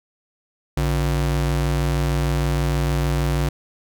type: ring-modulated tone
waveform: square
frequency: 103.83 Hz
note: G#2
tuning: in tune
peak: -16 dBFS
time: 0.77-3.49 s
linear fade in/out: 5 ms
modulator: 43.2 Hz
effects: none